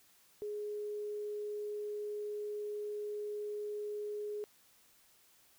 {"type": "tone", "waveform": "sine", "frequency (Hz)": 417.6, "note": "G#4", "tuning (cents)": 10, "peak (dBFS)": -37, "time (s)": [0.42, 4.44], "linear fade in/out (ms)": 0, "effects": ["white hiss -66 dBFS RMS until 5.58 s"]}